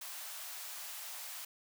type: high-pass noise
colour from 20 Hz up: white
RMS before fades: -45 dBFS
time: 0.01-1.45 s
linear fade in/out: 5 ms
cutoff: 590 Hz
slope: 48 dB/octave
effects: none